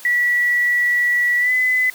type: tone with pitch glide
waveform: sine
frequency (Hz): 1946 to 2013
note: B6 to B6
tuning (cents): -26 to +33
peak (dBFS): -14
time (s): 0.05-1.9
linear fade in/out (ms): 2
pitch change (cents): +59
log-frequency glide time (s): 1.39-1.52
effects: white hiss -40 dBFS RMS until 1.94 s + high-pass 200 Hz 12 dB/octave